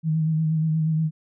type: tone with vibrato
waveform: sine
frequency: 158.2 Hz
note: D#3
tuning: 29 cents sharp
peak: -19 dBFS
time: 0.03-1.11 s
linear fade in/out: 50 ms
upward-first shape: sine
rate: 8.4 Hz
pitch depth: 32 cents each way
effects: none